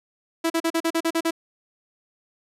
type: tone bursts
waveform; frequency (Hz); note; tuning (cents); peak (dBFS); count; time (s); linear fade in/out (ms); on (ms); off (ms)
sawtooth; 329.6; E4; 0; -16; 9; 0.44-1.309; 10; 61; 40
effects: resampled to 32000 Hz